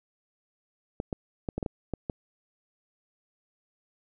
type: clicks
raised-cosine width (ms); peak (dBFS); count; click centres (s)
2; -17; 8; 1.001 / 1.128 / 1.488 / 1.58 / 1.628 / 1.662 / 1.937 / 2.098
effects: none